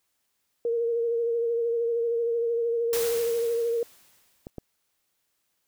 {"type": "tone with vibrato", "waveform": "sine", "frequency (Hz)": 466.2, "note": "A#4", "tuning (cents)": 0, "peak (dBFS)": -23, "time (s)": [0.65, 3.83], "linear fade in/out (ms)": 2, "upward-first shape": "sine", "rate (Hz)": 13, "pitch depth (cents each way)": 28}
{"type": "noise with exponential decay", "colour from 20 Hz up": "white", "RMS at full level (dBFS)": -30, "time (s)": [2.93, 4.5], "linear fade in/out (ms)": 1, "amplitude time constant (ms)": 340}
{"type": "clicks", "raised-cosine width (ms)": 2, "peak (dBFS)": [-25, -22], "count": 2, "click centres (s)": [4.469, 4.583]}
{"effects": ["white hiss -75 dBFS RMS until 5.67 s"]}